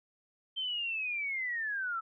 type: linear sweep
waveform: sine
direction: down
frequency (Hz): 3136 to 1300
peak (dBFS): -32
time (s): 0.56-2.01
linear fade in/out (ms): 20
effects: none